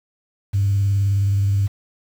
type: tone with vibrato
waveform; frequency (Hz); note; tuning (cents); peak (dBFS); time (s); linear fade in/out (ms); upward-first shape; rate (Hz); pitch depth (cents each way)
sine; 99.5; G2; +26; -14; 0.53-1.68; 20; sine; 19; 34
effects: tanh soft clip ceiling -11 dBFS + 7-bit